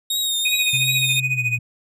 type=tone with vibrato; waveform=sawtooth; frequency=3729 Hz; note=A#7; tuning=in tune; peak=-17 dBFS; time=0.1-1.2 s; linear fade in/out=5 ms; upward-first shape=triangle; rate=2.7 Hz; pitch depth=47 cents each way
type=tone with tremolo; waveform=triangle; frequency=2489 Hz; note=D#7; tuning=in tune; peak=-15 dBFS; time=0.45-1.58 s; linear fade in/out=5 ms; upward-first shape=sine; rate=14 Hz; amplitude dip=80%
type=tone with pitch glide; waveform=sine; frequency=130.81 to 120.65 Hz; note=C3 to B2; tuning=0 to -40 cents; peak=-25 dBFS; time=0.73-1.59 s; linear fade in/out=5 ms; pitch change=-140 cents; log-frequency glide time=1.33-1.47 s
effects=none